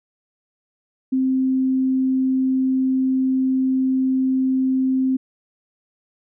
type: tone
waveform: sine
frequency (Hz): 261.6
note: C4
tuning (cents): 0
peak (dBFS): -16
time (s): 1.12-5.17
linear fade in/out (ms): 10
effects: none